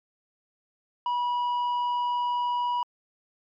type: tone with tanh clipping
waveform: triangle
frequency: 973 Hz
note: B5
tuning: 26 cents flat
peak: -25 dBFS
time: 1.06-2.83 s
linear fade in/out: 2 ms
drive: 9 dB
effects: MP3 64 kbps